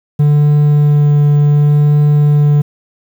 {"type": "tone with vibrato", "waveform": "triangle", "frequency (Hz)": 147, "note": "D3", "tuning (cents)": 2, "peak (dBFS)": -4, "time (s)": [0.19, 2.62], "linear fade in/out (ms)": 10, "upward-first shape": "triangle", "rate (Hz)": 0.68, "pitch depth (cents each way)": 10, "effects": ["7-bit"]}